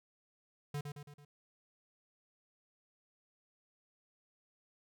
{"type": "tone with echo", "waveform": "square", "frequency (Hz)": 145.4, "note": "D3", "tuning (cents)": -17, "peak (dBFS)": -37, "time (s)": [0.74, 0.81], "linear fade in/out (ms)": 5, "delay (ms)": 110, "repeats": 4, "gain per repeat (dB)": -5, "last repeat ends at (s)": 1.25, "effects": []}